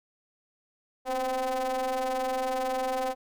square ring-modulated tone, 127.2 Hz, C3, 48 cents flat, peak -25 dBFS, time 1.05-3.15 s, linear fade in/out 50 ms, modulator 647 Hz, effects none

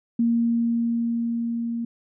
sine tone with level ramp, 233.1 Hz, A#3, in tune, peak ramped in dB -17 to -25 dBFS, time 0.19-1.85 s, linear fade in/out 5 ms, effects none

